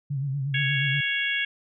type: tone with vibrato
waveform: sine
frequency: 138 Hz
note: C#3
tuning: 7 cents flat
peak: -25 dBFS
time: 0.1-1.01 s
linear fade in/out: 10 ms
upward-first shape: sine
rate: 8.4 Hz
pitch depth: 80 cents each way
type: harmonic tone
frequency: 554.4 Hz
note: C#5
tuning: in tune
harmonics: 3 / 4 / 5 / 6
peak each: -28 / -28 / -30 / -31 dBFS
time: 0.54-1.45 s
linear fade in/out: 5 ms
effects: none